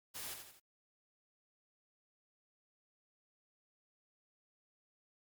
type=noise with echo; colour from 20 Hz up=white; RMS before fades=-45 dBFS; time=0.14-0.35 s; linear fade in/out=20 ms; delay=84 ms; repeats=3; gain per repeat=-6 dB; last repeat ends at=0.602 s; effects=Opus 48 kbps

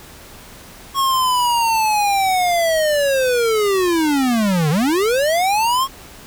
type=linear two-way sweep; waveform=square; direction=down then up; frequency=1100 to 143.5 to 1100 Hz; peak=-15 dBFS; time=0.94-5.88 s; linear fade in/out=50 ms; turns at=4.7 s; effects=pink hiss -40 dBFS RMS until 6.26 s

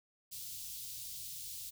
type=band-stop noise; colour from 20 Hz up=white; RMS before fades=-45 dBFS; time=0.31-1.71 s; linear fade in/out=20 ms; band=140 to 3400 Hz; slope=24 dB/octave; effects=none

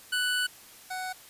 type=tone pair in turn; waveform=25% pulse; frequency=1487 / 743.5 Hz; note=F#6 / F#5; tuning=+8 / +8 cents; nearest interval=octave; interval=1200 cents; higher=first; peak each=-22 / -29 dBFS; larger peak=first; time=0.12-0.47 / 0.9-1.13 s; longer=first; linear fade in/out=10 ms; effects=white hiss -51 dBFS RMS until 1.29 s + resampled to 32000 Hz

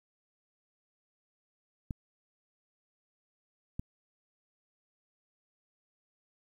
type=clicks; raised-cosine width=5 ms; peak=-23 dBFS; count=2; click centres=1.908 / 3.795 s; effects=10-bit

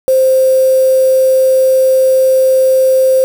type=tone with quantisation; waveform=sine; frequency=523.3 Hz; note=C5; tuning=in tune; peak=-6 dBFS; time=0.08-3.24 s; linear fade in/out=0 ms; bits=4; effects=none

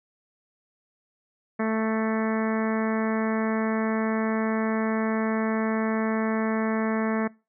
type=harmonic tone; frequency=220.6 Hz; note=A3; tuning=5 cents sharp; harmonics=1 / 2 / 3 / 4 / 5 / 6 / 7 / 8 / 9 / 10; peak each=-25 / -30 / -32 / -37 / -36 / -38 / -41 / -37 / -41 / -42 dBFS; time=1.59-7.28 s; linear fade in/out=10 ms; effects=noise-tail reverb RT60 0.3 s tail -24 dB re dry

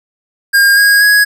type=tone with pitch steps; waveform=square; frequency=1614 / 1639.4 / 1665.1 Hz; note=G#6 / G#6 / G#6; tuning=-50 / -23 / +4 cents; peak=-6 dBFS; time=0.53-1.25 s; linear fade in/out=20 ms; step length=240 ms; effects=none

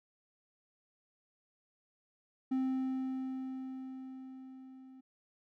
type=tone with level ramp; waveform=triangle; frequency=261.6 Hz; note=C4; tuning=in tune; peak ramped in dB=-27 to -50 dBFS; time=2.51-5.01 s; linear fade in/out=10 ms; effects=none

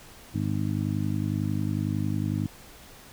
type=harmonic tone; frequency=51 Hz; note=G#1; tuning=31 cents flat; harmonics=2 / 3 / 4 / 5 / 6; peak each=-29 / -31 / -32 / -33 / -34 dBFS; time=0.34-2.47 s; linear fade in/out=10 ms; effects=pink hiss -49 dBFS RMS until 3.12 s

